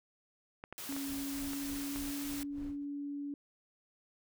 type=clicks; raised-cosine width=0.5 ms; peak=-29 dBFS; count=6; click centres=0.639 / 0.726 / 0.925 / 0.965 / 1.533 / 1.96 s
type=high-pass noise; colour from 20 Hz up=white; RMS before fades=-44 dBFS; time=0.78-2.43 s; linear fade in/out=0 ms; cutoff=100 Hz; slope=24 dB/octave
type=tone with pitch glide; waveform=sine; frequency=277.2 to 285.8 Hz; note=C#4 to D4; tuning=0 to -47 cents; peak=-37 dBFS; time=0.89-3.34 s; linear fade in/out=2 ms; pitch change=+53 cents; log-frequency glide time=1.2-2.56 s
type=noise with tremolo; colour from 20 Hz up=brown; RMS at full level=-48 dBFS; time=1.05-2.86 s; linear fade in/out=50 ms; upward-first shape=sine; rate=3.3 Hz; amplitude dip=95%
effects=none